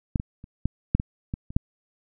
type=clicks; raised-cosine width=5 ms; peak=-9 / -17 / -29 / -10 / -6 / -15 / -16 / -25 / -7 dBFS; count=9; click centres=0.158 / 0.199 / 0.441 / 0.656 / 0.95 / 0.999 / 1.339 / 1.505 / 1.565 s; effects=none